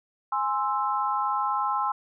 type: chord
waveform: sine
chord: Ab augmented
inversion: none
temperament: equal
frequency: 830.6 / 1046.5 / 1318.5 Hz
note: Ab5 / C6 / E6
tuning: 0 / 0 / 0 cents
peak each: -28 / -27 / -29 dBFS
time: 0.32-1.92 s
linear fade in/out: 5 ms
effects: none